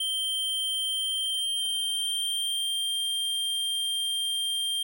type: tone with pitch glide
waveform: square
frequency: 3136 to 3182 Hz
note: G7 to G7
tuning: 0 to +25 cents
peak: -27 dBFS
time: 0-4.83 s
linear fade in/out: 5 ms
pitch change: +25 cents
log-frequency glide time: 0.87-2.94 s
effects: none